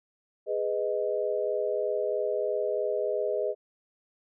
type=chord; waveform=sine; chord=G# minor; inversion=none; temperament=just; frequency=415.3 / 498.4 / 623 Hz; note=G#4 / B4 / D#5; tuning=0 / +16 / +2 cents; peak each=-30 / -31 / -30 dBFS; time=0.46-3.55 s; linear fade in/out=50 ms; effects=none